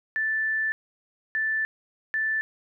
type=tone bursts at uneven times; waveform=sine; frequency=1760 Hz; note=A6; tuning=in tune; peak=-23 dBFS; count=3; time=0.16-0.72 / 1.35-1.65 / 2.14-2.41 s; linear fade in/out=0 ms; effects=none